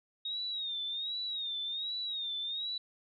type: tone with vibrato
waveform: sine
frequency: 3729 Hz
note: A#7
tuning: in tune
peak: -34 dBFS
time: 0.25-2.78 s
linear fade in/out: 5 ms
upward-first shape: sine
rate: 1.3 Hz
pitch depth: 100 cents each way
effects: none